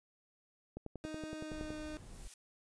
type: click train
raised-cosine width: 2 ms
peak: -30 dBFS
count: 11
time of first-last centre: 0.77-1.705 s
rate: 10.7 Hz
type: tone with pitch glide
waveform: 30% pulse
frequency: 311.1 to 306.3 Hz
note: D#4 to D#4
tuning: 0 to -27 cents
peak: -40 dBFS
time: 1.04-1.97 s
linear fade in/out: 0 ms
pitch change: -27 cents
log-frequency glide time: 1.34-1.78 s
type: noise with exponential growth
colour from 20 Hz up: blue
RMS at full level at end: -50 dBFS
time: 1.32-2.34 s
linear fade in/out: 2 ms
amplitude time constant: 220 ms
type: noise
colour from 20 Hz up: brown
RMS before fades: -50 dBFS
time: 1.51-2.28 s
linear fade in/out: 10 ms
effects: resampled to 22050 Hz